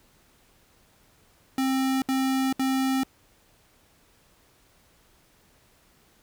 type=tone bursts; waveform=square; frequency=264.6 Hz; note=C4; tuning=20 cents sharp; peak=-23 dBFS; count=3; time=1.58-3.034 s; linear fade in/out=2 ms; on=440 ms; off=67 ms; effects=pink hiss -61 dBFS RMS until 6.22 s